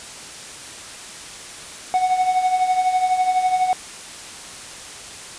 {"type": "tone with tremolo", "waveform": "triangle", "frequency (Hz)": 740, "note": "F#5", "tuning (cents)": 0, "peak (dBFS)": -11, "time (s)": [1.94, 3.73], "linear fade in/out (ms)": 0, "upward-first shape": "triangle", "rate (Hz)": 12, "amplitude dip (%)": 70, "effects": ["white hiss -36 dBFS RMS until 5.38 s", "resampled to 22050 Hz"]}